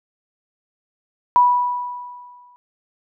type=tone with exponential decay; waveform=sine; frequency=981 Hz; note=B5; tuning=12 cents flat; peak=-8 dBFS; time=1.36-2.56 s; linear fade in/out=0 ms; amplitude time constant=260 ms; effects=none